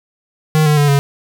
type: tone with pitch steps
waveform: square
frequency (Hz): 155.3 / 150.27 / 145.4 / 140.69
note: D#3 / D3 / D3 / C#3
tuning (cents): -3 / +40 / -17 / +26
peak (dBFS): -10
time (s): 0.55-0.99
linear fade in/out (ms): 0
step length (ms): 110
effects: none